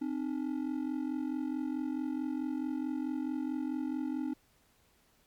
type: ring-modulated tone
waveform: triangle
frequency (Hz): 283.4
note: C#4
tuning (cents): +38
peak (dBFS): -27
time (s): 0.01-4.34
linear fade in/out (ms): 10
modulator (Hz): 22.3
effects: pink hiss -68 dBFS RMS until 5.26 s + MP3 96 kbps